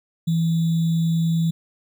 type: tone with sample-and-hold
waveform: sine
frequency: 164.81 Hz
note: E3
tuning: in tune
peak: -17 dBFS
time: 0.27-1.51 s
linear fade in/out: 10 ms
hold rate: 3675 Hz
effects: none